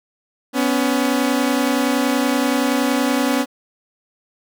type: tone pair together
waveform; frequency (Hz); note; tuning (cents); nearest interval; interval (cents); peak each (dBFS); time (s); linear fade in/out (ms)
sawtooth; 249.6 / 280.2; B3 / C#4; +19 / +19; major second; 200; -15; 0.53-3.46; 50
effects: none